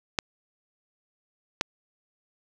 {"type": "clicks", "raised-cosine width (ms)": 0.2, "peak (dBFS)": -6, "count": 2, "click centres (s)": [0.188, 1.611], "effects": []}